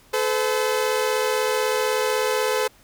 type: tone pair together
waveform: sawtooth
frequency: 433 / 509.1 Hz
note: A4 / C5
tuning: -28 / -47 cents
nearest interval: minor third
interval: 281 cents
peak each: -19 dBFS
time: 0.13-2.68 s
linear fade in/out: 10 ms
effects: pink hiss -54 dBFS RMS until 2.83 s